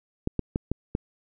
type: clicks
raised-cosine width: 3 ms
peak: -12 dBFS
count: 5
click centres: 0.274 / 0.393 / 0.559 / 0.716 / 0.951 s
effects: none